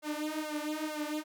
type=tone with flanger; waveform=sawtooth; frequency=304.8 Hz; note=D#4; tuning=36 cents flat; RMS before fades=-36 dBFS; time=0.02-1.24 s; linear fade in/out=50 ms; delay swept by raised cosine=1.8 to 6.3 ms; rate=2.2 Hz; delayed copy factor=+1; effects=none